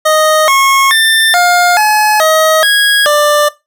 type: tone with pitch steps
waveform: 25% pulse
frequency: 622 / 1090 / 1787 / 708 / 851 / 632 / 1650 / 592 Hz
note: D#5 / C#6 / A6 / F5 / G#5 / D#5 / G#6 / D5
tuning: -1 / -29 / +26 / +23 / +42 / +27 / -12 / +14 cents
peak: -3 dBFS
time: 0.05-3.49 s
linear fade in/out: 10 ms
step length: 430 ms
effects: noise-tail reverb RT60 0.2 s tail -17 dB re dry